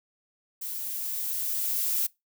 violet noise with level ramp, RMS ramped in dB -35 to -26 dBFS, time 0.61-2.07 s, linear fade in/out 10 ms, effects noise-tail reverb RT60 0.2 s tail -23 dB re dry

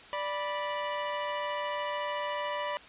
sawtooth tone pair together, 587 / 982.9 Hz, D5 / B5, -1 / -9 cents, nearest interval major sixth, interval 892 cents, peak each -30 / -30 dBFS, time 0.13-2.77 s, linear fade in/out 0 ms, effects white hiss -50 dBFS RMS until 2.88 s + resampled to 8000 Hz

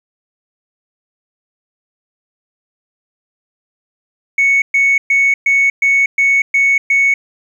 sine tone bursts, 2217 Hz, C#7, in tune, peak -7 dBFS, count 8, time 4.38-7.14 s, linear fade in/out 5 ms, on 240 ms, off 120 ms, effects tanh soft clip ceiling -6 dBFS + 8-bit

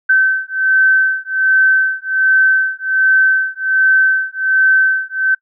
sine beating tone pair, 1539 / 1540.3 Hz, G6 / G6, -32 / -31 cents, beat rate 1.3 Hz, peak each -13 dBFS, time 0.09-5.35 s, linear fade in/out 10 ms, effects noise-tail reverb RT60 0.1 s tail -25 dB re dry

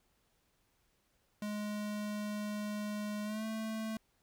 square tone with pitch glide, 209.1 to 220.3 Hz, G#3 to A3, +12 to +2 cents, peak -37 dBFS, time 1.42-3.97 s, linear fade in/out 2 ms, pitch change +90 cents, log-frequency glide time 3.24-3.45 s, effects pink hiss -75 dBFS RMS until 4.22 s

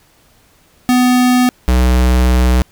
square tone pair in turn, 249.6 / 62.4 Hz, B3 / B1, +19 / +19 cents, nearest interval 2 octaves, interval 2400 cents, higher first, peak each -9 dBFS, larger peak neither, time 0.89-1.49 / 1.68-2.62 s, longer second, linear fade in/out 0 ms, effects pink hiss -51 dBFS RMS until 2.71 s

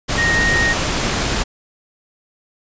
sine tone in noise, 1864 Hz, A#6, 1 cent flat, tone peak -15 dBFS, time 0.17-0.74 s, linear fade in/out 20 ms, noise pink, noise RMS -19 dBFS, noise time 0.08-1.44 s, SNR +1 dB, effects resampled to 16000 Hz

